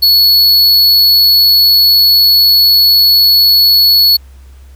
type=tone; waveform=square; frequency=4396 Hz; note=C#8; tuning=15 cents flat; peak=-5 dBFS; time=0.02-4.17 s; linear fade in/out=10 ms; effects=added 66 Hz sine -33 dBFS peak until 4.75 s + pink hiss -49 dBFS RMS until 4.75 s